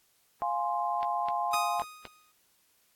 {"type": "chord", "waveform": "sine", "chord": "F minor", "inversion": "none", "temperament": "equal", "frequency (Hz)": [698.5, 830.6, 1046.5], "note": ["F5", "Ab5", "C6"], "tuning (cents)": [0, 0, 0], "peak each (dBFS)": -32, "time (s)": [0.42, 1.82], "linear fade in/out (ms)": 0}
{"type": "click train", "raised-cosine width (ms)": 0.3, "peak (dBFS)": -23, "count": 5, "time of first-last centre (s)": [1.03, 2.053], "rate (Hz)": 3.91}
{"type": "tone with exponential decay", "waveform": "sawtooth", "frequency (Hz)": 1244.5, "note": "D#6", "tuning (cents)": 0, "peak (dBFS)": -23, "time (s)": [1.53, 2.32], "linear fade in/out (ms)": 5, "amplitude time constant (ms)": 170}
{"effects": ["white hiss -68 dBFS RMS until 2.95 s", "AAC 64 kbps"]}